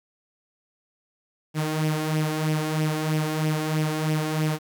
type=tone with flanger; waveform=sawtooth; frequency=155.2 Hz; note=D#3; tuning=4 cents flat; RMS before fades=-25 dBFS; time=1.54-4.59 s; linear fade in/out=50 ms; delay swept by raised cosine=0.35 to 2.85 ms; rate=3.1 Hz; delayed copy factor=+0.55; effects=9-bit